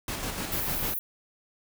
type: noise with tremolo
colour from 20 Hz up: pink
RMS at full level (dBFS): -32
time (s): 0.08-0.94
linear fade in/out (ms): 2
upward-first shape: square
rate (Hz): 6.7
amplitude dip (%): 35
type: high-pass noise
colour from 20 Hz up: white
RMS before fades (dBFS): -32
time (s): 0.52-0.99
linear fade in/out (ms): 0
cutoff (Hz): 11000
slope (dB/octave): 48
effects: none